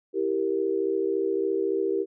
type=chord; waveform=sine; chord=E diminished; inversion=none; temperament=equal with one note detuned; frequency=328.5 / 392 / 466.2 Hz; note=E4 / G4 / Bb4; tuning=-6 / 0 / 0 cents; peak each=-30 / -25 / -29 dBFS; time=0.13-2.06 s; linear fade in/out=50 ms; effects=none